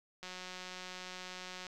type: click train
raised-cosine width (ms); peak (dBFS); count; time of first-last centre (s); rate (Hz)
0.2; -28; 264; 0.23-1.667; 183
effects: none